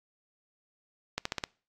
accelerating click train, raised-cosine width 0.2 ms, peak -13 dBFS, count 5, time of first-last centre 1.18-1.438 s, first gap 74 ms, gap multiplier 0.91, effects noise-tail reverb RT60 0.4 s tail -26 dB re dry + AAC 48 kbps

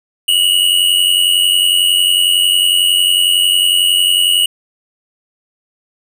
square tone pair together, 2858 / 2949 Hz, F7 / F#7, +39 / -6 cents, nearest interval minor second, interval 55 cents, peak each -13 dBFS, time 0.28-4.46 s, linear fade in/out 5 ms, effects 8-bit

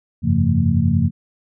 sine tone cluster, 89 / 99.8 / 135.8 / 172 / 226.6 Hz, F2 / G2 / C#3 / F3 / A#3, +33 / +32 / -35 / -26 / -49 cents, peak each -20 dBFS, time 0.22-1.11 s, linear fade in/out 50 ms, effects none

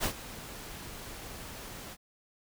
pink noise with ADSR envelope, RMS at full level -28 dBFS, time 0-1.97 s, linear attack 39 ms, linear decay 84 ms, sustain -16 dB, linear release 48 ms, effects none

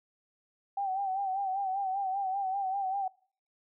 sine tone with vibrato, 775 Hz, G5, 20 cents flat, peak -29 dBFS, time 0.77-3.08 s, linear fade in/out 5 ms, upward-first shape sine, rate 5.1 Hz, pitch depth 63 cents each way, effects noise-tail reverb RT60 0.5 s tail -25 dB re dry

